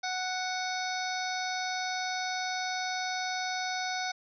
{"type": "harmonic tone", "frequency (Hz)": 740, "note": "F#5", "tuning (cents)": 0, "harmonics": [1, 2, 3, 5, 6, 7, 8], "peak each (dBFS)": [-34, -37, -39, -41, -42, -42, -43], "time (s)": [0.03, 4.12], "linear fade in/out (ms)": 10, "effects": []}